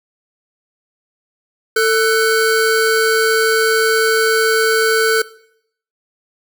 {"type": "tone pair together", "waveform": "square", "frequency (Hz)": [444.6, 1495.5], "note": ["A4", "F#6"], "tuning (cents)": [18, 18], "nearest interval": "octave + major sixth", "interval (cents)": 2100, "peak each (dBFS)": [-14, -16], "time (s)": [1.76, 5.22], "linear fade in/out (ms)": 5, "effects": ["noise-tail reverb RT60 0.7 s tail -20 dB re dry"]}